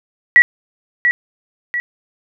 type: tone with echo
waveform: sine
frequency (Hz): 1936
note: B6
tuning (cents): -35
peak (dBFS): -3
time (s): 0.36-0.42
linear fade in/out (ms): 0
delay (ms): 690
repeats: 2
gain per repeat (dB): -7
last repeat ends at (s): 1.8
effects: none